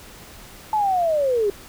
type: linear sweep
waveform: sine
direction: down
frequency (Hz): 876 to 390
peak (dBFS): -17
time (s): 0.73-1.5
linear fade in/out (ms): 2
effects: pink hiss -43 dBFS RMS until 1.68 s